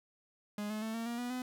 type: tone with pitch steps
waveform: 45% pulse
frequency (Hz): 207.7 / 214.5 / 221.6 / 228.9 / 236.4 / 244.2 / 252.2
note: G#3 / A3 / A3 / A#3 / A#3 / B3 / B3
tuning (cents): 0 / -44 / +13 / -31 / +24 / -19 / +36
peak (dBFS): -36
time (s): 0.58-1.42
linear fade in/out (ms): 2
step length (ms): 120
effects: none